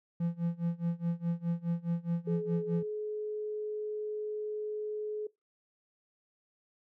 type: tone with tremolo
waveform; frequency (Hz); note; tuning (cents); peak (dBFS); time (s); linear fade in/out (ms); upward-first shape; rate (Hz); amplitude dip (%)
triangle; 170.2; F3; -44; -25; 0.2-2.83; 5; sine; 4.8; 95
type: tone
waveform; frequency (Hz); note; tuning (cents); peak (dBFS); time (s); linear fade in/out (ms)
sine; 424.5; G#4; +38; -33; 2.27-5.27; 5
effects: noise-tail reverb RT60 0.2 s tail -22 dB re dry